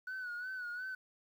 sine tone with vibrato, 1480 Hz, F#6, in tune, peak -37 dBFS, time 0.07-0.95 s, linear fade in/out 5 ms, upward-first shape sine, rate 2.8 Hz, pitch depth 62 cents each way, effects tanh soft clip ceiling -37 dBFS + 11-bit

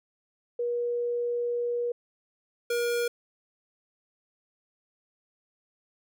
sine / square tone pair in turn, 479.6 / 476.3 Hz, A#4 / A#4, +49 / +37 cents, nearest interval unison, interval 12 cents, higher first, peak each -26 dBFS, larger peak neither, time 0.59-1.92 / 2.7-3.08 s, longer first, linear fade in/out 5 ms, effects none

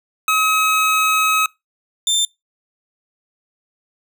25% pulse tone pair in turn, 1275 / 3576 Hz, D#6 / A7, +42 / +27 cents, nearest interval octave + tritone, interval 1785 cents, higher second, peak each -10 / -11 dBFS, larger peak first, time 0.28-1.46 / 2.07-2.25 s, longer first, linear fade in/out 2 ms, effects noise-tail reverb RT60 0.2 s tail -24 dB re dry

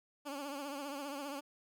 15% pulse tone with vibrato, 282.4 Hz, C#4, 32 cents sharp, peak -34 dBFS, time 0.25-1.41 s, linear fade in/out 20 ms, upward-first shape triangle, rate 15 Hz, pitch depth 92 cents each way, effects none

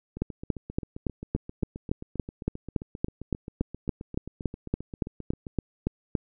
two click trains, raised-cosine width 3 ms, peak -12 / -24 dBFS, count 22 / 41, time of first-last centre 0.22-6.152 / 0.17-5.468 s, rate 3.54 / 7.55 Hz, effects none

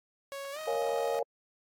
sawtooth tone with pitch glide, 554.4 to 625.9 Hz, C#5 to D#5, 0 to +10 cents, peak -34 dBFS, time 0.32-1.19 s, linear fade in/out 0 ms, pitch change +210 cents, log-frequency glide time 0.52-0.59 s
sine chord, Bb minor seventh, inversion none, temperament equal, 466.2 / 554.4 / 698.5 / 830.6 Hz, Bb4 / Db5 / F5 / Ab5, 0 / 0 / 0 / 0 cents, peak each -32 / -33 / -36 / -37 dBFS, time 0.67-1.23 s, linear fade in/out 5 ms
effects AAC 64 kbps

